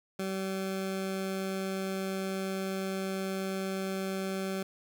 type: tone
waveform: 20% pulse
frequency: 191.5 Hz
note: G3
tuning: 40 cents flat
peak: -27 dBFS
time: 0.19-4.63 s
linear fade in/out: 5 ms
effects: none